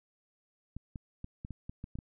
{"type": "clicks", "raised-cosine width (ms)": 5, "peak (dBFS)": -28, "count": 9, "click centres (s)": [0.766, 0.958, 1.244, 1.449, 1.507, 1.695, 1.841, 1.955, 1.988], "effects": []}